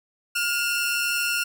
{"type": "tone pair together", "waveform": "sawtooth", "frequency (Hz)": [1419.6, 2697], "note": ["F6", "E7"], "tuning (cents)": [28, 39], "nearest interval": "major seventh", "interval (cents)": 1111, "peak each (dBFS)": [-22, -22], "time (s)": [0.35, 1.44], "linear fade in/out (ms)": 10, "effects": []}